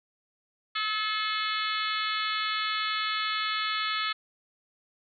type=harmonic tone; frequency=431 Hz; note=A4; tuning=36 cents flat; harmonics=3 / 4 / 5 / 6 / 7 / 8 / 9 / 10; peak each=-31 / -36 / -35 / -39 / -38 / -35 / -41 / -37 dBFS; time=0.75-4.13 s; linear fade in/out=10 ms; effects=none